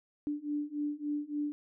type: beating tone pair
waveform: sine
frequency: 292.4 / 295.9 Hz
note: D4 / D4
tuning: -7 / +13 cents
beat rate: 3.5 Hz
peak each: -36 / -35 dBFS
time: 0.27-1.52 s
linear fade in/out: 0 ms
effects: none